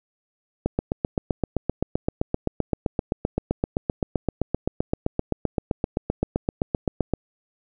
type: click train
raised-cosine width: 2 ms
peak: -8 dBFS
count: 51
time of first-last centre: 0.66-7.137 s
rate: 7.72 Hz
effects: none

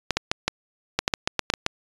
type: clicks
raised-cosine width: 0.2 ms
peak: -3 dBFS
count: 12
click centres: 0.107 / 0.17 / 0.315 / 0.48 / 0.99 / 1.079 / 1.138 / 1.275 / 1.393 / 1.501 / 1.538 / 1.664 s
effects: resampled to 22050 Hz

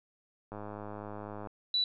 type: click train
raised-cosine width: 1 ms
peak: -28 dBFS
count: 100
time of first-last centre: 0.52-1.472 s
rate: 104 Hz
type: tone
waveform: sine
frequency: 3951 Hz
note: B7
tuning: in tune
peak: -26 dBFS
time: 1.74-1.84 s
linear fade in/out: 2 ms
effects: none

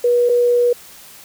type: tone with dropouts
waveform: sine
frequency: 483.9 Hz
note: B4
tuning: 35 cents flat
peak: -11 dBFS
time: 0.04-0.73 s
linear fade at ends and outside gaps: 5 ms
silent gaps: 0.291-0.295 s
effects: white hiss -41 dBFS RMS until 1.24 s

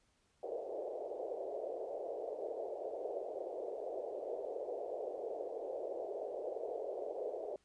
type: band-pass noise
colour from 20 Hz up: pink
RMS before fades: -42 dBFS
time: 0.43-7.56 s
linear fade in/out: 2 ms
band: 400 to 670 Hz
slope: 48 dB/octave
effects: pink hiss -75 dBFS RMS until 7.64 s + resampled to 22050 Hz

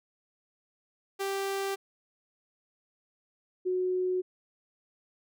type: tone pair in turn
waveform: sawtooth / sine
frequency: 392 / 367.2 Hz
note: G4 / F#4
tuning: 0 / -13 cents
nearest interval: minor second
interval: 113 cents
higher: first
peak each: -26 dBFS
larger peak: neither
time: 1.19-1.76 / 3.65-4.22 s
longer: neither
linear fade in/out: 20 ms
effects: none

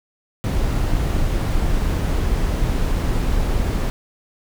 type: noise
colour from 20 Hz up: brown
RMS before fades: -19 dBFS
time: 0.44-3.9 s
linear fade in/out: 0 ms
effects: none

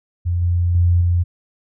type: tone with level steps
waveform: sine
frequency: 87.31 Hz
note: F2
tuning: in tune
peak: -16 / -14 / -11 / -13 dBFS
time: 0.25-1.24 s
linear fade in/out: 20 ms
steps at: 0.42 / 0.75 / 1.01 s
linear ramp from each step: 2 ms
effects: none

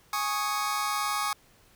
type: chord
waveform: sawtooth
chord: Ab suspended fourth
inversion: none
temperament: just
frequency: 830.6 / 1107.5 / 1245.9 Hz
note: Ab5 / Db6 / Eb6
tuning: 0 / -2 / +2 cents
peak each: -29 / -27 / -27 dBFS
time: 0.13-1.33 s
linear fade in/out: 2 ms
effects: pink hiss -60 dBFS RMS until 1.75 s

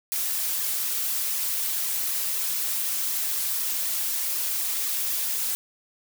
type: noise with flanger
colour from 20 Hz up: blue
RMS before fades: -27 dBFS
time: 0.12-5.55 s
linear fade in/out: 0 ms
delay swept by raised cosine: 1.3 to 6.5 ms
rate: 4 Hz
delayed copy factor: -0.9
effects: none

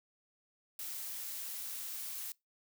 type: noise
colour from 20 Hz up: blue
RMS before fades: -42 dBFS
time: 0.79-2.32 s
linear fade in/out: 2 ms
effects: noise-tail reverb RT60 0.2 s tail -24 dB re dry

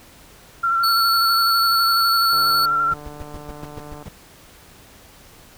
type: tone with vibrato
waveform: sine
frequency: 1361 Hz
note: F6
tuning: 45 cents flat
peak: -16 dBFS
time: 0.63-2.94 s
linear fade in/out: 10 ms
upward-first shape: square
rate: 12 Hz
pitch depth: 22 cents each way
type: tone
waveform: 45% pulse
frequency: 4435 Hz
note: C#8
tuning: in tune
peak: -18 dBFS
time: 0.83-2.66 s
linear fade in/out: 10 ms
type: click train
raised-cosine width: 1 ms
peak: -25 dBFS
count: 252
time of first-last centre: 2.33-4.026 s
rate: 148 Hz
type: noise bursts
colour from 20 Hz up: brown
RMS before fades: -32 dBFS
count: 9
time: 2.91-4.087 s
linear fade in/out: 5 ms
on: 33 ms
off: 110 ms
effects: pink hiss -47 dBFS RMS until 5.57 s

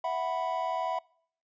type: chord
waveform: triangle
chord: E suspended second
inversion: none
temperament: equal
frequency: 659.3 / 740 / 987.8 Hz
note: E5 / F#5 / B5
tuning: 0 / 0 / 0 cents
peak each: -31 dBFS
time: 0.04-0.99 s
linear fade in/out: 5 ms
effects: noise-tail reverb RT60 0.6 s tail -25 dB re dry + resampled to 16000 Hz

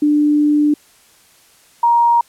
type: tone pair in turn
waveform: sine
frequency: 296.5 / 941.3 Hz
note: D4 / A#5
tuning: +17 / +17 cents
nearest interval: octave + minor sixth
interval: 2000 cents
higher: second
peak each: -10 / -9 dBFS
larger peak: second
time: 0.02-0.74 / 1.83-2.21 s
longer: first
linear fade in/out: 5 ms
effects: white hiss -50 dBFS RMS until 2.28 s + low-pass 12000 Hz 12 dB/octave

